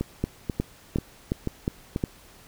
two click trains, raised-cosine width 3 ms, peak -11 / -13 dBFS, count 6 / 5, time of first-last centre 0.24-2.039 / 0.01-1.961 s, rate 2.78 / 2.05 Hz, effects pink hiss -52 dBFS RMS until 2.47 s

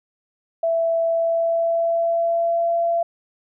sine tone with pitch glide, 663 to 678.5 Hz, E5 to E5, +10 to +50 cents, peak -17 dBFS, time 0.63-3.03 s, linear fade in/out 5 ms, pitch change +40 cents, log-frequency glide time 1.04-2.76 s, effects none

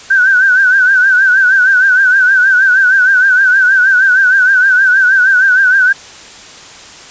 sine tone with vibrato, 1529 Hz, G6, 44 cents flat, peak -5 dBFS, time 0.1-5.93 s, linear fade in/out 10 ms, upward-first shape triangle, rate 6.4 Hz, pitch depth 100 cents each way, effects white hiss -33 dBFS RMS until 7.1 s + resampled to 16000 Hz

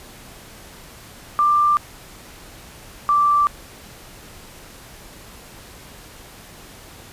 sine tone pair in turn, 1185 / 1170.7 Hz, D6 / D6, +15 / -6 cents, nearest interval unison, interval 21 cents, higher first, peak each -13 dBFS, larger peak neither, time 1.39-1.77 / 3.09-3.47 s, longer neither, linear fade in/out 0 ms, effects pink hiss -42 dBFS RMS until 7.12 s + resampled to 32000 Hz

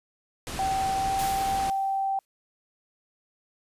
pink low-pass noise, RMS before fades -35 dBFS, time 0.47-1.7 s, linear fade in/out 0 ms, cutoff 11000 Hz, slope 24 dB/octave
sine tone with pitch glide, 771 to 779.1 Hz, G5 to G5, -29 to -11 cents, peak -24 dBFS, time 0.59-2.19 s, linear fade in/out 2 ms, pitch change +18 cents, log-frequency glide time 0.85-1.23 s
white noise with exponential decay, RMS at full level -33 dBFS, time 1.19-2.25 s, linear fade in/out 0 ms, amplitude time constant 230 ms
effects resampled to 32000 Hz

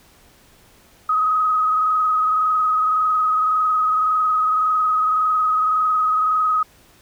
sine tone with frequency modulation, 1263 Hz, D#6, 26 cents sharp, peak -15 dBFS, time 1.09-6.63 s, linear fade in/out 5 ms, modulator 21.8 Hz, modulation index 0.95, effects pink hiss -52 dBFS RMS until 7.01 s

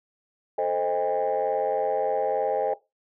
sine chord, A half-diminished seventh, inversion none, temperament equal with one note detuned, 440 / 523.3 / 622.3 / 804.6 Hz, A4 / C5 / Eb5 / G5, 0 / 0 / 0 / +45 cents, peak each -27 dBFS, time 0.58-2.74 s, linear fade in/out 5 ms, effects noise-tail reverb RT60 0.2 s tail -17 dB re dry + tanh soft clip ceiling -16 dBFS

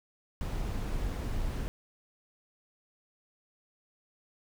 brown noise, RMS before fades -33 dBFS, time 0.41-1.68 s, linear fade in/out 0 ms, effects none

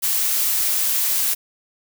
blue noise, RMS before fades -20 dBFS, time 0.02-1.35 s, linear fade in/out 20 ms, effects none

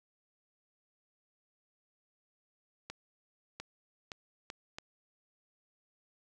accelerating click train, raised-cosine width 0.2 ms, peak -24 dBFS, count 5, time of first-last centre 2.9-4.785 s, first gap 700 ms, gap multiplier 0.74, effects none

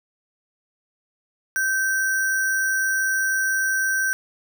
sine tone with sample-and-hold, 1553 Hz, G6, 17 cents flat, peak -19 dBFS, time 1.56-4.13 s, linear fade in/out 0 ms, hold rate 7350 Hz, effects none

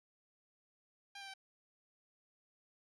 10% pulse tone with pitch steps, 800 / 787.2 / 774.5 Hz, G5 / G5 / G5, +35 / +7 / -21 cents, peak -39 dBFS, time 1.15-1.339 s, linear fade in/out 5 ms, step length 63 ms, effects resampled to 22050 Hz

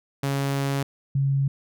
sawtooth / sine tone pair in turn, 138.59 / 137.55 Hz, C#3 / C#3, 0 / -13 cents, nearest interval unison, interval 13 cents, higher first, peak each -19 dBFS, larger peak neither, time 0.23-0.83 / 1.15-1.48 s, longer first, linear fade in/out 5 ms, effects none

